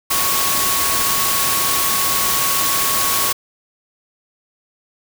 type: tone in noise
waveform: sine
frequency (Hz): 1108.7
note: C#6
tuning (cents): 0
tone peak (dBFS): -23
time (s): 0.1-3.33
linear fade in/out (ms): 10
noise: white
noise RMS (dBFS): -18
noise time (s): 0.1-3.33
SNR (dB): -8
effects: none